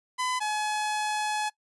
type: tone pair in turn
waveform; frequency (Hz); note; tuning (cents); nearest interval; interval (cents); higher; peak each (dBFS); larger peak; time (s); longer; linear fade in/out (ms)
sawtooth; 1009 / 848.5; B5 / G#5; +37 / +37; minor third; 300; first; -23; neither; 0.18-0.4 / 0.4-1.5; second; 20
effects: noise-tail reverb RT60 0.1 s tail -22 dB re dry + resampled to 24000 Hz